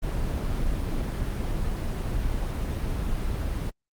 brown noise, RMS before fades -27 dBFS, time 0.02-3.71 s, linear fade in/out 20 ms, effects Opus 24 kbps

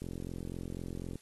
click train, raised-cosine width 3 ms, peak -27 dBFS, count 51, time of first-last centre 0.02-1.156 s, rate 44 Hz, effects white hiss -62 dBFS RMS until 1.21 s + AAC 32 kbps

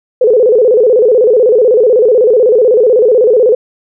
sine tone with vibrato, 466.2 Hz, A#4, in tune, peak -4 dBFS, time 0.21-3.55 s, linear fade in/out 5 ms, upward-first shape square, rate 16 Hz, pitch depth 140 cents each way, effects none

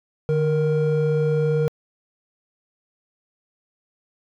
triangle tone pair together, 150.11 / 468.1 Hz, D3 / A#4, +38 / +7 cents, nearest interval octave + minor sixth, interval 1969 cents, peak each -18 dBFS, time 0.29-1.68 s, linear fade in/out 0 ms, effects tanh soft clip ceiling -8 dBFS

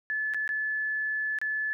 sine tone with dropouts, 1729 Hz, A6, 31 cents flat, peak -27 dBFS, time 0.1-1.73 s, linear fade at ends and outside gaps 0 ms, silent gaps 0.337-0.345 / 0.477-0.491 / 1.387-1.415 s, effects none

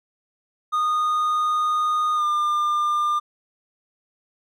triangle tone with pitch glide, 1231 to 1200.1 Hz, D#6 to D6, -19 to +37 cents, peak -17 dBFS, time 0.72-3.2 s, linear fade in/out 20 ms, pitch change -44 cents, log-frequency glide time 2.15-2.24 s, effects none

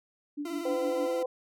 sine tone with tremolo, 291.4 Hz, D4, 13 cents flat, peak -30 dBFS, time 0.37-1.07 s, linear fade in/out 10 ms, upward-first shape triangle, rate 6.5 Hz, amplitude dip 100%
40% pulse tone with vibrato, 338.3 Hz, E4, 45 cents sharp, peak -34 dBFS, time 0.45-1.23 s, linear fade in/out 5 ms, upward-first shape square, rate 19 Hz, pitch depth 29 cents each way
harmonic tone, 254.7 Hz, C4, 46 cents flat, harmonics 2 / 3 / 4, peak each -28 / -40 / -45 dBFS, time 0.65-1.26 s, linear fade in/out 5 ms
effects none

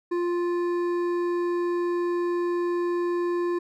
sine tone with hard clipping, 349.2 Hz, F4, in tune, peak -25 dBFS, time 0.11-3.59 s, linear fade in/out 10 ms, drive 9 dB, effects none

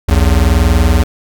square tone pair together, 61.2 / 81.69 Hz, B1 / E2, -15 / -15 cents, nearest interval perfect fourth, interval 500 cents, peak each -11 dBFS, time 0.08-1.04 s, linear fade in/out 10 ms, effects none

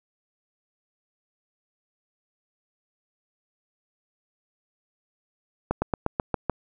slowing click train, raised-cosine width 1 ms, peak -9 dBFS, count 7, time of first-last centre 5.71-6.497 s, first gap 110 ms, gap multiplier 1.07, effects none

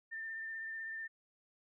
sine tone with vibrato, 1796 Hz, A6, 35 cents sharp, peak -40 dBFS, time 0.11-1.08 s, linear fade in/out 20 ms, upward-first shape sine, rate 16 Hz, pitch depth 15 cents each way, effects none

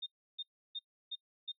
sine tone bursts, 3661 Hz, A#7, 32 cents flat, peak -37 dBFS, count 5, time 0.02-1.52 s, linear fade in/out 10 ms, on 44 ms, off 320 ms, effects noise-tail reverb RT60 0.1 s tail -19 dB re dry

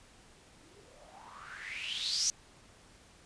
violet noise with low-pass filter sweep, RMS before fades -39 dBFS, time 0.56-2.3 s, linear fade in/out 0 ms, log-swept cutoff 270 to 6100 Hz, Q 7.6, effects pink hiss -59 dBFS RMS until 3.25 s + resampled to 22050 Hz

